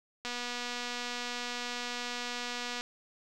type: click train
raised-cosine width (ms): 0.2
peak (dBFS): -20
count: 623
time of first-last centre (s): 0.25-2.81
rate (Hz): 243
effects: none